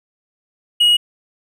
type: tone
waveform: triangle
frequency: 2895 Hz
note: F#7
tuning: 38 cents flat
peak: -8 dBFS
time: 0.8-0.97 s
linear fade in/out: 10 ms
effects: none